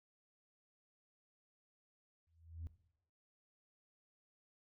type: tone with exponential growth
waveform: sine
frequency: 82.41 Hz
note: E2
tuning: in tune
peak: -38 dBFS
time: 2.27-2.67 s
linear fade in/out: 0 ms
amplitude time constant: 86 ms
effects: noise-tail reverb RT60 0.7 s tail -17 dB re dry + tanh soft clip ceiling -40 dBFS